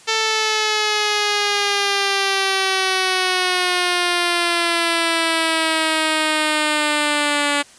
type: exponential sweep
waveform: 5% pulse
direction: down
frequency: 444.9 to 286.9 Hz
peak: -5 dBFS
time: 0.07-7.63 s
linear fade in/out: 20 ms
effects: white hiss -46 dBFS RMS until 7.78 s + resampled to 22050 Hz